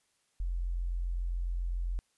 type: tone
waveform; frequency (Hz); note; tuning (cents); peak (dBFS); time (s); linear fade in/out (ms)
sine; 43.65; F1; 0; -30; 0.4-1.99; 0
effects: white hiss -74 dBFS RMS until 2.17 s + resampled to 24000 Hz